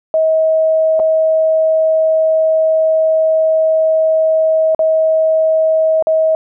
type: tone with dropouts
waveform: sine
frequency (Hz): 637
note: D#5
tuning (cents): +41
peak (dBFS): -9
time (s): 0.14-6.35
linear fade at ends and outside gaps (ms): 1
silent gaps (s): 0.994-0.999 / 4.748-4.792 / 6.025-6.07
effects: none